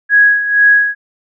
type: tone with tremolo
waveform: sine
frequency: 1661.2 Hz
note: G#6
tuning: in tune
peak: -4 dBFS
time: 0.09-0.95 s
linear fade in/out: 50 ms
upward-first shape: sine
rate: 2.1 Hz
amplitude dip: 70%
effects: none